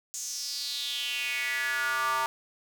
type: tone with high-pass filter sweep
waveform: square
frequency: 130.81 Hz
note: C3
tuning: in tune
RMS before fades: -31 dBFS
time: 0.14-2.26 s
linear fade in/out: 0 ms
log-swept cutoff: 6900 to 1000 Hz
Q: 5.1
effects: none